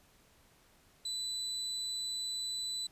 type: tone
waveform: 35% pulse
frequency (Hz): 3987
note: B7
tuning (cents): +16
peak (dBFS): -33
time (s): 1.05-2.87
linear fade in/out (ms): 5
effects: pink hiss -65 dBFS RMS until 2.91 s + resampled to 32000 Hz